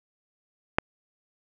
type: click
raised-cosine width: 0.5 ms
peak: -4 dBFS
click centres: 0.785 s
effects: none